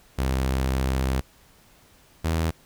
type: tone pair in turn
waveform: sawtooth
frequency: 65.6 / 81.18 Hz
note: C2 / E2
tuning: +5 / -26 cents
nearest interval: major third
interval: 369 cents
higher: second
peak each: -18 dBFS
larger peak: neither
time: 0.18-1.21 / 2.24-2.51 s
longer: first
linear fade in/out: 10 ms
effects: pink hiss -56 dBFS RMS until 2.65 s

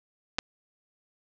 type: clicks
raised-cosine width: 0.2 ms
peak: -11 dBFS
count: 2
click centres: 0.385 / 0.389 s
effects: resampled to 16000 Hz + 7-bit

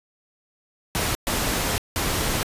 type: noise bursts at uneven times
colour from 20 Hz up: pink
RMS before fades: -24 dBFS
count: 3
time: 0.95-1.15 / 1.27-1.78 / 1.96-2.43 s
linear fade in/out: 0 ms
effects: resampled to 32000 Hz

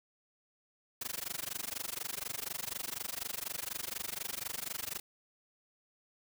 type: noise with amplitude modulation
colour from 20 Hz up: white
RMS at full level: -36 dBFS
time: 1.01-5 s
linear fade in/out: 5 ms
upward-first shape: sine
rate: 24.1 Hz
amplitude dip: 100%
effects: none

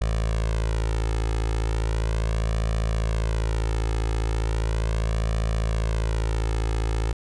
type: tone with flanger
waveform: sawtooth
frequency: 55 Hz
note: A1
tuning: in tune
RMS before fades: -24 dBFS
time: 0.01-7.13 s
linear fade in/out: 5 ms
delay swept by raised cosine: 1.7 to 2.35 ms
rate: 0.37 Hz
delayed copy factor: +1
effects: resampled to 22050 Hz

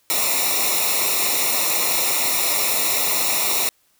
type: noise with comb filter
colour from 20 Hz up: white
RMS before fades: -20 dBFS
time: 0.1-3.69 s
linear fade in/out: 0 ms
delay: 0.63 ms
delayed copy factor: -0.9
effects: white hiss -62 dBFS RMS until 3.99 s

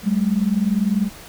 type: tone pair together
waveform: sine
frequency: 192.9 / 213 Hz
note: G3 / G#3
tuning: -28 / +44 cents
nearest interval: major second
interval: 172 cents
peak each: -19 dBFS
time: 0.03-1.1 s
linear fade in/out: 50 ms
effects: pink hiss -40 dBFS RMS until 1.28 s

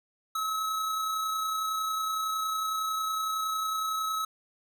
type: tone with amplitude modulation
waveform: square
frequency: 1289 Hz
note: E6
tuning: 39 cents flat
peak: -28 dBFS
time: 0.35-4.25 s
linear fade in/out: 5 ms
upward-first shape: sine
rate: 30.9 Hz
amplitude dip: 25%
effects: none

